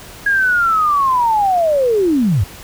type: linear sweep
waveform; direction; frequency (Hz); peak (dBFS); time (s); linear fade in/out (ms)
sine; down; 1653 to 79.5; -11; 0.26-2.44; 5
effects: pink hiss -36 dBFS RMS until 2.63 s